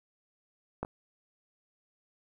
clicks, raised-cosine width 1 ms, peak -19 / -28 dBFS, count 2, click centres 0.83 / 0.849 s, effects 10-bit

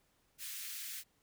white high-pass noise, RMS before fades -44 dBFS, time 0.38-1.04 s, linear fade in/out 50 ms, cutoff 1700 Hz, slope 24 dB/octave, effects pink hiss -74 dBFS RMS until 1.22 s

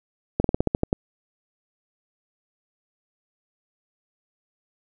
slowing click train, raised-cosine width 2 ms, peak -6 dBFS, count 9, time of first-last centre 0.4-0.929 s, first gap 43 ms, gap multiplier 1.12, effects none

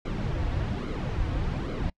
brown noise with flanger, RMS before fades -29 dBFS, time 0.05-1.9 s, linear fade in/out 5 ms, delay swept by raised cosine 1.1 to 5.1 ms, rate 1.2 Hz, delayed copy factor -0.65, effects noise-tail reverb RT60 0.1 s tail -26 dB re dry + low-pass 4000 Hz 12 dB/octave

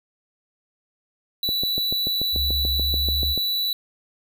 square tone, 3951 Hz, B7, in tune, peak -22 dBFS, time 1.43-3.73 s, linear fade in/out 2 ms
click train, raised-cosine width 2 ms, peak -17 dBFS, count 14, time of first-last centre 1.49-3.377 s, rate 6.89 Hz
sine tone with pitch glide, 69.3 to 71.58 Hz, C#2 to D2, 0 to -44 cents, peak -24 dBFS, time 2.32-3.36 s, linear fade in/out 50 ms, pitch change +56 cents, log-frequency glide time 2.88-3.22 s
effects none

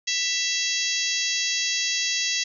harmonic tone with a mistuned harmonic, 659.3 Hz, E5, in tune, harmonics 3 / 4 / 5 / 6 / 7 / 8 / 9 / 10, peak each -31 / -31 / -31 / -31 / -31 / -31 / -31 / -31 dBFS, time 0.07-2.44 s, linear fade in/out 10 ms, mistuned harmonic 4, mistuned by +32 cents, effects none

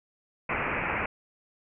white low-pass noise, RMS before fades -30 dBFS, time 0.49-1.06 s, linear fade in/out 5 ms, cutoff 2600 Hz, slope 96 dB/octave, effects none

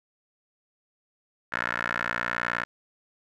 15% pulse tone with band-pass filter, 59.3 Hz, A#1, 30 cents sharp, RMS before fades -30 dBFS, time 1.52-2.65 s, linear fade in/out 10 ms, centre 1600 Hz, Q 3.9, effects none

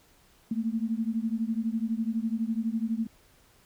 sine beating tone pair, 220 / 232 Hz, A3 / A#3, 0 / -8 cents, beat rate 12 Hz, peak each -29 / -30 dBFS, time 0.51-3.07 s, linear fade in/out 5 ms, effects pink hiss -61 dBFS RMS until 3.65 s

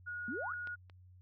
sine tone, 1446 Hz, F#6, 40 cents flat, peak -39 dBFS, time 0.06-0.76 s, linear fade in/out 20 ms
sine exponential sweep, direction up, 208.8 to 1568 Hz, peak -39 dBFS, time 0.28-0.54 s, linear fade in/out 2 ms
clicks, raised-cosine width 0.3 ms, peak -34 / -41 dBFS, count 2, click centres 0.673 / 0.898 s
effects added 91 Hz sine -56 dBFS peak until 1.21 s

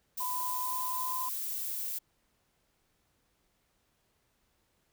violet noise, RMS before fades -36 dBFS, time 0.17-1.99 s, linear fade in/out 10 ms
sine tone with pitch glide, 1000 to 1016.3 Hz, B5 to B5, +21 to +49 cents, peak -34 dBFS, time 0.2-1.29 s, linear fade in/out 5 ms, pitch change +28 cents, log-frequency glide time 0.38-1.15 s
effects pink hiss -74 dBFS RMS until 4.92 s

